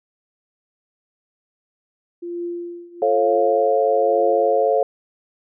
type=tone with tremolo; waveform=sine; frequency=346.1 Hz; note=F4; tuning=16 cents flat; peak=-23 dBFS; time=2.22-4.71 s; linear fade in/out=10 ms; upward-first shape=triangle; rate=1.1 Hz; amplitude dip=90%
type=chord; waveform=sine; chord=A augmented; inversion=none; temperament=equal with one note detuned; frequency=440 / 543.6 / 698.5 Hz; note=A4 / C#5 / E#5; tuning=0 / -34 / 0 cents; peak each=-19 / -18 / -20 dBFS; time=3.02-4.83 s; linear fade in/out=2 ms
effects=none